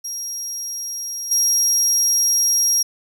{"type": "tone with level steps", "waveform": "35% pulse", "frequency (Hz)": 5630, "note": "F8", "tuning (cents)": 13, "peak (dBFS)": [-23, -12], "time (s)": [0.04, 2.83], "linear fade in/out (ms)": 10, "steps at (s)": 1.31, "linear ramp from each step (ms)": 5, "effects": []}